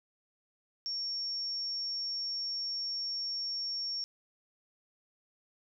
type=tone; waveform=sine; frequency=5500 Hz; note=F8; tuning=27 cents flat; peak=-33 dBFS; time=0.86-4.04 s; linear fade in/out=0 ms; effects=none